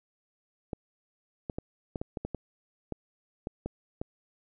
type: clicks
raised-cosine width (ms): 2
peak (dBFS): -20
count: 12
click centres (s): 0.732 / 1.498 / 1.585 / 1.958 / 2.015 / 2.172 / 2.25 / 2.347 / 2.923 / 3.471 / 3.66 / 4.015
effects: none